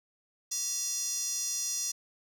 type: tone with high-pass filter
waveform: square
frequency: 386.9 Hz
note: G4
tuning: 23 cents flat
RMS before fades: -33 dBFS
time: 0.51-1.92 s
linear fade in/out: 10 ms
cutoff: 6000 Hz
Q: 5.5
effects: none